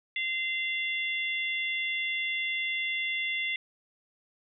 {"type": "harmonic tone", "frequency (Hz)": 690, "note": "F5", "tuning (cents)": -21, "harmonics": [3, 4, 5], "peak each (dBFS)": [-30, -35, -36], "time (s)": [0.16, 3.56], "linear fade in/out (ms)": 2, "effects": []}